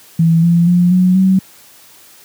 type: tone with pitch steps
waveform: sine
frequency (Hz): 164.81 / 170.62 / 176.64 / 182.87 / 189.32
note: E3 / F3 / F3 / F#3 / F#3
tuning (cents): 0 / -40 / +20 / -20 / +40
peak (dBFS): -7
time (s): 0.19-1.39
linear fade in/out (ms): 5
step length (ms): 240
effects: white hiss -43 dBFS RMS until 2.24 s + high-pass 80 Hz 12 dB/octave